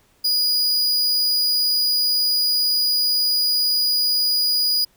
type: tone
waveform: 45% pulse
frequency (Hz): 4909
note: D#8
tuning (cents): -24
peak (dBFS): -16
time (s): 0.24-4.85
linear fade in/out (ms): 10
effects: pink hiss -59 dBFS RMS until 4.96 s